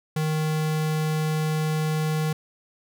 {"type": "tone", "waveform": "square", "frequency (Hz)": 155.56, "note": "D#3", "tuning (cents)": 0, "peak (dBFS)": -23, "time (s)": [0.16, 2.33], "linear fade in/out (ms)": 5, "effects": []}